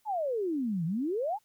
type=exponential two-way sweep; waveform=sine; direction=down then up; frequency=900 to 156.1 to 900 Hz; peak=-28 dBFS; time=0.05-1.39 s; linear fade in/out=50 ms; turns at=0.85 s; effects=white hiss -71 dBFS RMS until 1.44 s